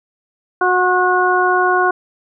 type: harmonic tone with a mistuned harmonic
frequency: 365.1 Hz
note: F#4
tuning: 23 cents flat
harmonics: 1 / 2 / 3 / 4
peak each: -17 / -17 / -17 / -17 dBFS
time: 0.61-1.91 s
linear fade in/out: 5 ms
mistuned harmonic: 3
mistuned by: -18 cents
effects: none